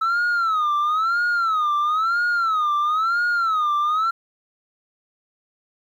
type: tone with vibrato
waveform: sine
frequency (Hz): 1300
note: E6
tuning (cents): -24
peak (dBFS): -15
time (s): 0.01-4.11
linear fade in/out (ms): 10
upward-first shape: sine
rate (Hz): 1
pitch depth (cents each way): 170
effects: tanh soft clip ceiling -17 dBFS + 9-bit